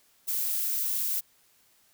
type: noise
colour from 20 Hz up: violet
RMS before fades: -29 dBFS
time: 0.27-1.21 s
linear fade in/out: 20 ms
effects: white hiss -64 dBFS RMS until 1.93 s